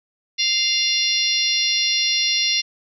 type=harmonic tone; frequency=698.5 Hz; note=F5; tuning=in tune; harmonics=3 / 4 / 5 / 6 / 7 / 8; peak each=-27 / -24 / -24 / -23 / -27 / -23 dBFS; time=0.38-2.62 s; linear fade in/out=20 ms; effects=none